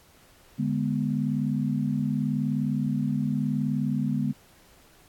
sine chord, G# diminished, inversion second, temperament equal, 146.83 / 207.7 / 246.9 Hz, D3 / G#3 / B3, 0 / 0 / 0 cents, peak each -28 dBFS, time 0.58-4.33 s, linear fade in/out 20 ms, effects pink hiss -57 dBFS RMS until 5.08 s + AAC 64 kbps

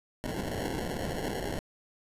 blue noise with sample-and-hold, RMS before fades -34 dBFS, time 0.24-1.59 s, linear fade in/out 0 ms, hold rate 1225 Hz, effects resampled to 32000 Hz

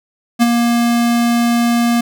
square tone with ADSR envelope, 236.3 Hz, A#3, 24 cents sharp, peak -7 dBFS, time 0.39-2.01 s, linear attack 32 ms, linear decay 28 ms, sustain -5 dB, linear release 6 ms, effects none

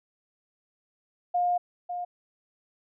sine tone pair in turn, 710 / 710 Hz, F5 / F5, +28 / +28 cents, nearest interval unison, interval 0 cents, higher neither, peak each -22 / -30 dBFS, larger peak first, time 1.34-1.58 / 1.89-2.05 s, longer first, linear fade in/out 10 ms, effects none

